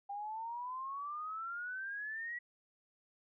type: exponential sweep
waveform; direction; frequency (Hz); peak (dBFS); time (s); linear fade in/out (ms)
sine; up; 795 to 1945; -39; 0.09-2.39; 10
effects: none